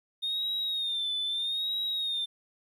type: tone with vibrato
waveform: triangle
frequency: 3667 Hz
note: A#7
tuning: 29 cents flat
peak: -26 dBFS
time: 0.22-2.26 s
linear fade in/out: 20 ms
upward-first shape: sine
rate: 0.79 Hz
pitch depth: 80 cents each way
effects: tanh soft clip ceiling -25 dBFS + 11-bit